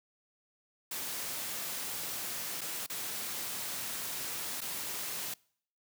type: noise with dropouts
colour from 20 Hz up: white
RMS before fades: -38 dBFS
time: 0.91-5.34 s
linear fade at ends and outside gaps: 5 ms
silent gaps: 2.61-2.614 / 2.864-2.898 / 4.607-4.615 s
effects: noise-tail reverb RT60 0.6 s tail -25 dB re dry + high-pass 100 Hz 12 dB/octave